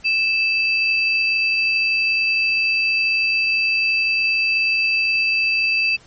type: tone pair together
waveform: sine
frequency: 2632 / 4690 Hz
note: E7 / D8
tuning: -3 / -3 cents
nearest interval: minor seventh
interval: 1000 cents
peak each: -16 / -24 dBFS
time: 0.04-5.97 s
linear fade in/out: 20 ms
effects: pink hiss -49 dBFS RMS until 6.06 s + MP3 32 kbps